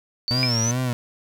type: exponential sweep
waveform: sine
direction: up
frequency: 4485 to 6180 Hz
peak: -22 dBFS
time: 0.28-0.71 s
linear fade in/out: 0 ms
type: tone with vibrato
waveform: 30% pulse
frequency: 120.1 Hz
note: B2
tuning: 48 cents flat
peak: -19 dBFS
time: 0.31-0.93 s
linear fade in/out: 0 ms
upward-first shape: sine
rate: 2.5 Hz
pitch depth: 120 cents each way
type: tone with exponential decay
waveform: sine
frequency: 2349 Hz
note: D7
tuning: in tune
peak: -17 dBFS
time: 0.43-0.51 s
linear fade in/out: 0 ms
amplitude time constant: 17 ms
effects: none

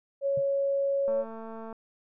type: tone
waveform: sine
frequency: 554.4 Hz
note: C#5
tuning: in tune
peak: -24 dBFS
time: 0.21-1.25 s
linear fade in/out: 50 ms
type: tone with exponential decay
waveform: sine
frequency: 140.1 Hz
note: C#3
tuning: 19 cents sharp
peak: -32 dBFS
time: 0.37-0.44 s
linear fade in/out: 5 ms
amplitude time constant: 15 ms
type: click train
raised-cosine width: 1 ms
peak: -29 dBFS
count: 146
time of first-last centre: 1.08-1.727 s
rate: 224 Hz
effects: none

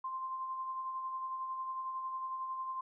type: tone with tremolo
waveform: sine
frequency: 1046.5 Hz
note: C6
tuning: in tune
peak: -35 dBFS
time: 0.04-2.81 s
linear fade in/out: 5 ms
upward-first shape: sine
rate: 11 Hz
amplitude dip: 35%
effects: none

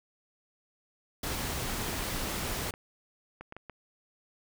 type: noise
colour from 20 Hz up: pink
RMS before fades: -34 dBFS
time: 1.23-2.71 s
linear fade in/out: 5 ms
type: clicks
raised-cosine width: 0.5 ms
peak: -28 dBFS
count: 9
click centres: 1.331 / 1.408 / 1.698 / 1.941 / 2.739 / 3.41 / 3.524 / 3.566 / 3.697 s
effects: none

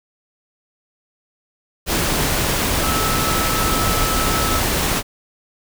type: tone in noise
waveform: sine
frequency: 1305 Hz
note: E6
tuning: 18 cents flat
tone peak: -23 dBFS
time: 2.81-4.62 s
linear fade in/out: 50 ms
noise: pink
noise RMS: -19 dBFS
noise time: 1.86-5.03 s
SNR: -7 dB
effects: none

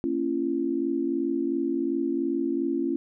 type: tone cluster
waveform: sine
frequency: 231.9 / 276.5 / 339.3 Hz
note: A#3 / C#4 / F4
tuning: -9 / -4 / -50 cents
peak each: -33 / -27 / -27 dBFS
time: 0.04-2.96 s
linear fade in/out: 0 ms
effects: none

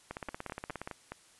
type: two click trains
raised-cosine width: 0.5 ms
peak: -24 / -23 dBFS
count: 5 / 14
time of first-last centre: 0.29-1.12 / 0.11-0.875 s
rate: 4.82 / 17 Hz
effects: white hiss -61 dBFS RMS until 1.39 s + resampled to 24000 Hz

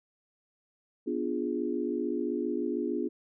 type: chord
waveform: sine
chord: B diminished seventh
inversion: none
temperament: equal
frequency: 246.9 / 293.7 / 349.2 / 415.3 Hz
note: B3 / D4 / F4 / Ab4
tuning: 0 / 0 / 0 / 0 cents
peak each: -34 / -34 / -33 / -35 dBFS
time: 1.06-3.09 s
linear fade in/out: 20 ms
effects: none

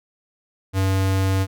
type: tone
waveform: square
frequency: 95.8 Hz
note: G2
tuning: 39 cents flat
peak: -18 dBFS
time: 0.73-1.47 s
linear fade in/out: 50 ms
effects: none

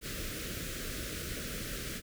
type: band-stop noise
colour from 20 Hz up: pink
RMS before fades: -39 dBFS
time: 0.01-2.02 s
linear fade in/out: 50 ms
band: 590 to 1300 Hz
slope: 48 dB/octave
effects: none

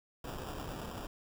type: noise with sample-and-hold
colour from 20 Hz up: pink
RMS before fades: -42 dBFS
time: 0.24-1.07 s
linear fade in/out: 5 ms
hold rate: 2100 Hz
effects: none

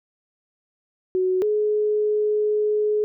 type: tone pair in turn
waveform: sine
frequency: 371 / 422.6 Hz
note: F#4 / G#4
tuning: +5 / +30 cents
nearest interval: major second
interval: 225 cents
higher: second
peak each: -18 dBFS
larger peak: neither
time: 1.15-1.42 / 1.42-3.04 s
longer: second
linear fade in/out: 0 ms
effects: none

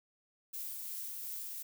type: noise with tremolo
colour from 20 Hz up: violet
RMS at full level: -41 dBFS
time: 0.53-1.63 s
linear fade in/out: 10 ms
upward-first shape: triangle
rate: 2.8 Hz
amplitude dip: 25%
effects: none

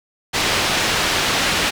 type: low-pass noise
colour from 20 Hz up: white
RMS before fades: -19 dBFS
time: 0.33-1.71 s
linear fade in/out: 20 ms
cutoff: 4000 Hz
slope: 12 dB/octave
effects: none

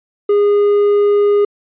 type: tone with hard clipping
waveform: sine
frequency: 409.9 Hz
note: G#4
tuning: 23 cents flat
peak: -10 dBFS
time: 0.29-1.45 s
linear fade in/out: 5 ms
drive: 3 dB
effects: resampled to 8000 Hz

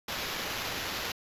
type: noise with sample-and-hold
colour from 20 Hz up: white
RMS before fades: -35 dBFS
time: 0.08-1.12 s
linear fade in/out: 5 ms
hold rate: 8820 Hz
effects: resampled to 32000 Hz

